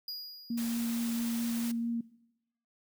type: tone with exponential decay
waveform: square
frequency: 4883 Hz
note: D#8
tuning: 33 cents flat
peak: -36 dBFS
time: 0.08-1.19 s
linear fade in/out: 2 ms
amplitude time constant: 240 ms
type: tone with vibrato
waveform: sine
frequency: 233.1 Hz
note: A#3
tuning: in tune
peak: -30 dBFS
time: 0.5-2.01 s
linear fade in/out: 5 ms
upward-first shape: sine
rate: 4.5 Hz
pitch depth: 10 cents each way
type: noise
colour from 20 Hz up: white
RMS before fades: -42 dBFS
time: 0.57-1.72 s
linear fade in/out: 10 ms
effects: noise-tail reverb RT60 0.9 s tail -21 dB re dry